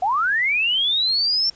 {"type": "linear sweep", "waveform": "sine", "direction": "up", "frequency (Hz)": [698.5, 5460], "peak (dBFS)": -17, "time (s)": [0.02, 1.5], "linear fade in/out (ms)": 5, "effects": ["pink hiss -51 dBFS RMS until 1.55 s", "resampled to 16000 Hz"]}